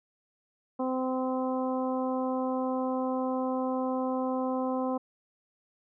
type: harmonic tone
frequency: 258.2 Hz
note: C4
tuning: 23 cents flat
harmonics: 1 / 2 / 3 / 4 / 5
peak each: -30 / -32 / -36 / -37 / -46 dBFS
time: 0.79-4.98 s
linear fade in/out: 10 ms
effects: none